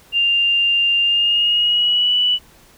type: tone with pitch glide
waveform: sine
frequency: 2794 to 2960 Hz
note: F7 to F#7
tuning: 0 to 0 cents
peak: -13 dBFS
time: 0.12-2.39 s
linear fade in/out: 50 ms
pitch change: +100 cents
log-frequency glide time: 1.02-2.14 s
effects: pink hiss -49 dBFS RMS until 2.77 s